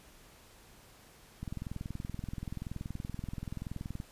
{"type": "click train", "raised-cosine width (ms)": 5, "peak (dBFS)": -26, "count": 55, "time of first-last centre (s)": [1.43, 4.001], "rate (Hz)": 21, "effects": ["pink hiss -58 dBFS RMS until 4.11 s", "resampled to 32000 Hz"]}